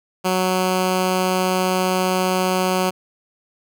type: tone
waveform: 10% pulse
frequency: 185 Hz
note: F#3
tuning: in tune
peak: -9 dBFS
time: 0.24-2.91 s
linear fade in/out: 20 ms
effects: none